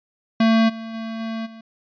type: tone with level steps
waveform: square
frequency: 224.7 Hz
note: A3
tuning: 37 cents sharp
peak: -14 / -31 / -28 / -26 / -39 dBFS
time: 0.4-1.61 s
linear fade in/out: 5 ms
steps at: 0.68 / 0.93 / 1.19 / 1.45 s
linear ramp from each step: 20 ms
effects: resampled to 11025 Hz